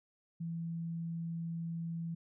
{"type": "tone", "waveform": "sine", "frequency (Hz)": 166.6, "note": "E3", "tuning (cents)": 19, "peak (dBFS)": -36, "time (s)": [0.4, 2.15], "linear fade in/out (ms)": 10, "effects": []}